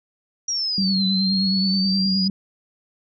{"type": "linear two-way sweep", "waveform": "sine", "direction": "down then up", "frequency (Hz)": [5730, 4000, 4941], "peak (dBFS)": -21, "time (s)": [0.48, 2.28], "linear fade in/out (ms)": 5, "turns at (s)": 1.05}
{"type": "tone with vibrato", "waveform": "sine", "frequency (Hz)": 191.7, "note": "G3", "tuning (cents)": -38, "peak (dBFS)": -19, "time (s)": [0.78, 2.3], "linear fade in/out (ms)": 2, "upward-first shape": "sine", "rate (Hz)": 9.5, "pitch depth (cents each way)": 41}
{"effects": []}